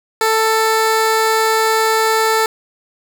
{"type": "tone", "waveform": "15% pulse", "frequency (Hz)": 442.5, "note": "A4", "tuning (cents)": 10, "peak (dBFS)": -6, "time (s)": [0.21, 2.46], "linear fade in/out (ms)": 2, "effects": []}